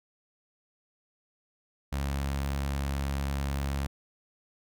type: tone with notch filter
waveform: sawtooth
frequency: 69.3 Hz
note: C#2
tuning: in tune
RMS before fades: -31 dBFS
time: 1.92-3.87 s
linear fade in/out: 10 ms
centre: 390 Hz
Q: 1.8
effects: none